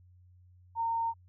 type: tone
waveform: sine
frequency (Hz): 917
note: A#5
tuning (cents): -29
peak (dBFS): -28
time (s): 0.75-1.14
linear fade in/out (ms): 50
effects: added 90 Hz sine -56 dBFS peak until 1.28 s